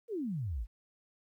sine exponential sweep, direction down, 492.5 to 45 Hz, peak -33 dBFS, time 0.08-0.67 s, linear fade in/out 50 ms, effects 12-bit

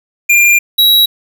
square tone pair in turn, 2396 / 3872 Hz, D7 / B7, +34 / -35 cents, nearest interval minor sixth, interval 831 cents, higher second, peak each -6 dBFS, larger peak neither, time 0.29-0.59 / 0.78-1.06 s, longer first, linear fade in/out 10 ms, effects 7-bit

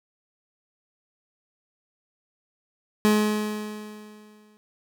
30% pulse tone with exponential decay, 211.9 Hz, G#3, 35 cents sharp, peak -13 dBFS, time 3.05-4.57 s, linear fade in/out 0 ms, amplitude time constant 330 ms, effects none

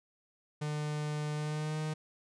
45% pulse tone with pitch glide, 150 to 154.66 Hz, D3 to D#3, +37 to -10 cents, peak -33 dBFS, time 0.61-1.94 s, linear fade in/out 10 ms, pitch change +53 cents, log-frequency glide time 1.35-1.77 s, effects resampled to 22050 Hz

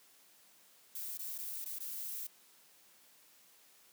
violet noise with dropouts, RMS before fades -42 dBFS, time 0.95-2.27 s, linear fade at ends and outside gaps 5 ms, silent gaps 1.175-1.191 / 1.381-1.385 / 1.646-1.657 / 1.787-1.803 s, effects white hiss -64 dBFS RMS until 3.92 s + high-pass 150 Hz 12 dB/octave

